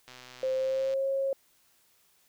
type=click train; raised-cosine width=0.2 ms; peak=-30 dBFS; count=109; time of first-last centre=0.08-0.937 s; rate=126 Hz
type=tone with pitch glide; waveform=sine; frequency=523.3 to 543 Hz; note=C5 to C#5; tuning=0 to -36 cents; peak=-26 dBFS; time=0.43-1.33 s; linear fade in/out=2 ms; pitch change=+64 cents; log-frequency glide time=0.54-1.08 s
effects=white hiss -66 dBFS RMS until 2.28 s